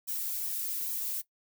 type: noise with flanger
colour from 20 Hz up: violet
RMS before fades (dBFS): -34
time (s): 0.07-1.22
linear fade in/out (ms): 20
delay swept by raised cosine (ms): 1.4 to 2.7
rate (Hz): 2.4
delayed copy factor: -0.65
effects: noise-tail reverb RT60 0.1 s tail -18 dB re dry